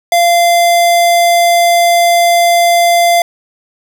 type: tone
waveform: square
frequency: 690 Hz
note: F5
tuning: 21 cents flat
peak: -7 dBFS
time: 0.12-3.22 s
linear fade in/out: 2 ms
effects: none